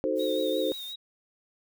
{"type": "chord", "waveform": "sine", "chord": "D# diminished seventh", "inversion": "none", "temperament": "equal", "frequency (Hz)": [311.1, 370, 440, 523.3], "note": ["D#4", "F#4", "A4", "C5"], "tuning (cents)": [0, 0, 0, 0], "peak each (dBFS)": [-31, -33, -31, -28], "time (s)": [0.04, 0.72], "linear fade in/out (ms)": 0}
{"type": "noise", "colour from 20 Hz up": "blue", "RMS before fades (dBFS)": -47, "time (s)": [0.15, 0.95], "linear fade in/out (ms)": 50}
{"type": "tone with vibrato", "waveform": "sine", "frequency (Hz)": 3729, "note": "A#7", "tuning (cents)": 0, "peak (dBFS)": -36, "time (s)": [0.19, 0.96], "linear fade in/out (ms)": 10, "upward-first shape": "sine", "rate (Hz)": 5.7, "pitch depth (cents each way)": 46}
{"effects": []}